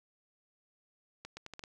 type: accelerating click train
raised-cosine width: 0.2 ms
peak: -27 dBFS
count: 6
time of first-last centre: 1.25-1.638 s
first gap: 120 ms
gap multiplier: 0.78
effects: none